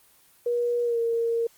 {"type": "tone with pitch glide", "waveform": "sine", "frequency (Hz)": [479.6, 463], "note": ["A#4", "A#4"], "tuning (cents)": [49, -12], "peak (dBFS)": -22, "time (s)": [0.46, 1.47], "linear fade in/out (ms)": 5, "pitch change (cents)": -61, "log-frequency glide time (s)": [0.83, 0.99], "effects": ["white hiss -58 dBFS RMS until 1.57 s", "Opus 24 kbps"]}